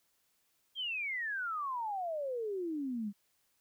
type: exponential sweep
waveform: sine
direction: down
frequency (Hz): 3261 to 195.6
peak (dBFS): -34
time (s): 0.75-3.13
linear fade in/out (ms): 50
effects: white hiss -75 dBFS RMS until 3.6 s